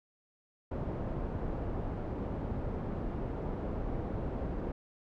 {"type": "low-pass noise", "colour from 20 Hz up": "pink", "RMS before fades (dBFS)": -36, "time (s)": [0.71, 4.72], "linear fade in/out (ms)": 5, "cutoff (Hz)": 650, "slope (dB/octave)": 12, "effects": []}